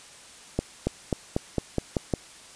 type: accelerating click train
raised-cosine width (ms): 2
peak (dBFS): -10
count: 8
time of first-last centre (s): 0.59-2.138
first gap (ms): 280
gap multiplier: 0.92
effects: white hiss -48 dBFS RMS until 2.55 s + resampled to 22050 Hz